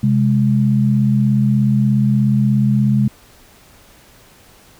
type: tone pair together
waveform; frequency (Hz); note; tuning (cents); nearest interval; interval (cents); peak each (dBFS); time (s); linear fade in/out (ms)
sine; 130.81 / 207.6; C3 / G#3; 0 / 0; minor sixth; 800; -14; 0.03-3.08; 5
effects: pink hiss -47 dBFS RMS until 4.79 s